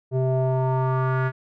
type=tone with low-pass filter sweep; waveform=square; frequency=130.1 Hz; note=C3; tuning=9 cents flat; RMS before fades=-22 dBFS; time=0.11-1.32 s; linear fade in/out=50 ms; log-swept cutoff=510 to 1600 Hz; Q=3.4; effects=none